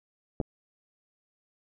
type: clicks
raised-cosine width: 2 ms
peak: -14 / -24 dBFS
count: 2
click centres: 0.402 / 0.413 s
effects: none